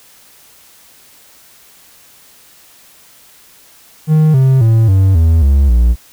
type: tone with pitch steps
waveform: triangle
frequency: 155.56 / 132.33 / 112.57 / 95.76 / 81.46 / 69.29 / 58.95 Hz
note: D#3 / C3 / A2 / G2 / E2 / C#2 / A#1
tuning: 0 / +20 / +40 / -40 / -20 / 0 / +20 cents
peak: -4 dBFS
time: 4.07-5.96 s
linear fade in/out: 50 ms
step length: 270 ms
effects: white hiss -44 dBFS RMS until 6.12 s